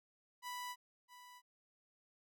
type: tone with echo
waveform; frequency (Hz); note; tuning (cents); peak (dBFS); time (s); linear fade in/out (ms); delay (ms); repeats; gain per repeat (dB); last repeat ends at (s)
sawtooth; 987.8; B5; 0; -39; 0.42-0.76; 50; 660; 1; -13; 1.42
effects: none